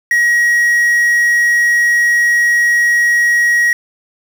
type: tone with quantisation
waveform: triangle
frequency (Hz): 1900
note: A#6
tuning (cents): +33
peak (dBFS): -7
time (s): 0.11-3.73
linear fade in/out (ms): 2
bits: 5
effects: none